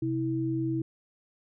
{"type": "tone pair together", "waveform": "sine", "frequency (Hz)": [130, 324.9], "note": ["C3", "E4"], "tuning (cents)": [-11, -25], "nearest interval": "octave + major third", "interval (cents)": 1586, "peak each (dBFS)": [-31, -28], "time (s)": [0.02, 0.82], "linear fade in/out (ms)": 5, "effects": []}